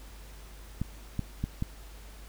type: clicks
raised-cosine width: 5 ms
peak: -17 dBFS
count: 4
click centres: 0.816 / 1.193 / 1.44 / 1.624 s
effects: added 50 Hz sine -46 dBFS peak until 2.28 s + pink hiss -53 dBFS RMS until 2.28 s